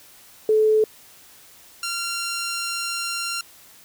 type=tone pair in turn; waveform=sine / 10% pulse; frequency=433.1 / 1381 Hz; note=A4 / F6; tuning=-27 / -20 cents; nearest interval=octave + minor sixth; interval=2007 cents; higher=second; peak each=-14 / -17 dBFS; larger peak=first; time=0.49-0.84 / 1.83-3.41 s; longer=second; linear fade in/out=2 ms; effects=white hiss -49 dBFS RMS until 3.84 s